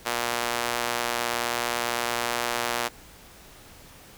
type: tone with high-pass filter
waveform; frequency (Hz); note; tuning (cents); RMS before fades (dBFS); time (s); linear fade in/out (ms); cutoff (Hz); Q
sawtooth; 119.4; A#2; +42; -28; 0.05-2.89; 20; 690; 0.69
effects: pink hiss -49 dBFS RMS until 4.17 s